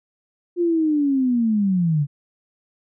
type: linear sweep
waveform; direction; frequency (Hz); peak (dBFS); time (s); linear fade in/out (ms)
sine; down; 354.5 to 138.59; -16; 0.56-2.07; 50
effects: none